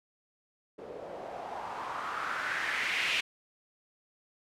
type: noise with low-pass filter sweep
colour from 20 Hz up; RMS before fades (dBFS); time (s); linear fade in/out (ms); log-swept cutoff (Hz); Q
blue; -35; 0.78-3.21; 10; 460 to 2700; 3.3
effects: none

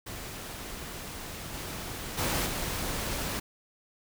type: noise with level steps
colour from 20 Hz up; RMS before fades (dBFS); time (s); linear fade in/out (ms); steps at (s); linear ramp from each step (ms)
pink; -40 / -38 / -29 / -33; 0.06-3.4; 10; 1.53 / 2.17 / 2.45; 20
effects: none

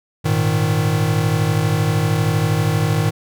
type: chord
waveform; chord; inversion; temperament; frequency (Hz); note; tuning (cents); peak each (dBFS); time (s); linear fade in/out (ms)
square; Ab suspended second; none; equal; 103.83 / 116.54 / 155.56; Ab2 / Bb2 / Eb3; 0 / 0 / 0; -21 / -22 / -19; 0.24-3.11; 20
effects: none

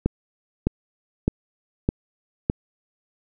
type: click train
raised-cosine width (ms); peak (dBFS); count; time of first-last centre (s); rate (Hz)
3; -6; 5; 0.06-2.499; 1.64
effects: none

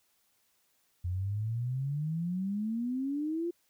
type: exponential sweep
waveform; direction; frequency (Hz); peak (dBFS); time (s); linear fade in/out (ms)
sine; up; 86.8 to 351; -30; 1.04-3.51; 10
effects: white hiss -72 dBFS RMS until 3.69 s

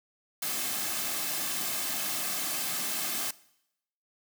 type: noise with comb filter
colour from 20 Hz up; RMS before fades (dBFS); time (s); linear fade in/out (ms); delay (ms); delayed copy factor
white; -32; 0.42-3.31; 5; 2.1; -0.5
effects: noise-tail reverb RT60 0.8 s tail -20 dB re dry + high-pass 150 Hz 12 dB/octave

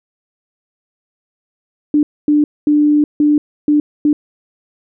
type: tone bursts at uneven times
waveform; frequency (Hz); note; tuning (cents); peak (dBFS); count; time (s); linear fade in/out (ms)
sine; 296.7; D4; +18; -8; 6; 1.94-2.03 / 2.28-2.44 / 2.67-3.04 / 3.2-3.38 / 3.68-3.8 / 4.05-4.13; 2
effects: none

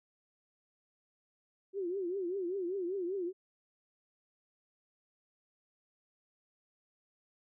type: tone with vibrato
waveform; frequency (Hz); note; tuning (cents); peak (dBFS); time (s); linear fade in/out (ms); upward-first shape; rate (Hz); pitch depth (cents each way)
sine; 370; F#4; 0; -33; 1.73-3.33; 50; triangle; 5.1; 170
effects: none

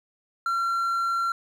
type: tone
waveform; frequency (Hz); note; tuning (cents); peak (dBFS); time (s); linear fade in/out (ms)
triangle; 1366; F6; -39; -21; 0.46-1.32; 2
effects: 10-bit

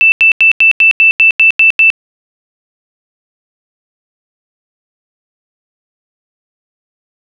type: tone bursts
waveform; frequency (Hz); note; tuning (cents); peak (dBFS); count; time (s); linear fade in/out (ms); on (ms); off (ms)
sine; 2655; E7; +12; -3; 10; 0.01-1.902; 0; 110; 88
effects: none

